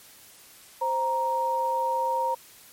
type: tone pair together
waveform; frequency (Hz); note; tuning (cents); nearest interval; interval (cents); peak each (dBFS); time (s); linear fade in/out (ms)
sine; 523.3 / 935.7; C5 / A#5; 0 / +6; minor seventh; 1006; -29 / -24; 0.81-2.35; 10
effects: white hiss -51 dBFS RMS until 2.72 s + MP3 64 kbps